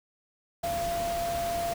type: tone in noise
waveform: sine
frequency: 685 Hz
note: F5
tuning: 34 cents flat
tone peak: -28 dBFS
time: 0.63-1.74 s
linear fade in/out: 10 ms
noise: pink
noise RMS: -37 dBFS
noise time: 0.63-1.74 s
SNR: +6 dB
effects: none